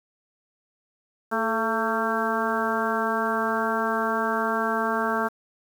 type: harmonic tone with a mistuned harmonic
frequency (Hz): 225.1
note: A3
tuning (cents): +40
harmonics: 1 / 2 / 3 / 4 / 5 / 6 / 7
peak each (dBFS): -30 / -30 / -30 / -30 / -30 / -30 / -30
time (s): 1.31-5.29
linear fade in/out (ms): 20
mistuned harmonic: 2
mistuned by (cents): -51
effects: 8-bit